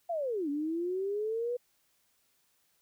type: linear two-way sweep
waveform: sine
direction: down then up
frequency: 708 to 280.6 to 494.4 Hz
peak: -30 dBFS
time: 0.09-1.57 s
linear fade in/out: 10 ms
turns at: 0.49 s
effects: white hiss -72 dBFS RMS until 2.81 s